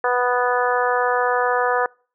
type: harmonic tone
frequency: 246.9 Hz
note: B3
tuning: in tune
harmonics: 2 / 3 / 4 / 5 / 6 / 7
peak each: -21 / -23 / -24 / -25 / -26 / -26 dBFS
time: 0.04-1.86 s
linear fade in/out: 2 ms
effects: noise-tail reverb RT60 0.4 s tail -26 dB re dry